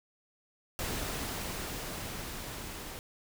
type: noise with level ramp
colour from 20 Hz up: pink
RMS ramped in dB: -35 to -43 dBFS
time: 0.79-2.99 s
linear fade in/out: 0 ms
effects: none